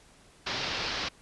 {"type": "low-pass noise", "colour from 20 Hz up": "white", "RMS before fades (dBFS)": -33, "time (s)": [0.46, 1.09], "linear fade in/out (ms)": 10, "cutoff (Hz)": 5200, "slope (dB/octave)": 48, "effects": ["pink hiss -58 dBFS RMS until 1.21 s", "resampled to 24000 Hz"]}